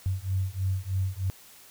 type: beating tone pair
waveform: sine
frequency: 93.3 / 96.5 Hz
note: F#2 / G2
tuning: +15 / -27 cents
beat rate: 3.2 Hz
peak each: -29 dBFS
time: 0.06-1.3 s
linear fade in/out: 0 ms
effects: white hiss -52 dBFS RMS until 1.7 s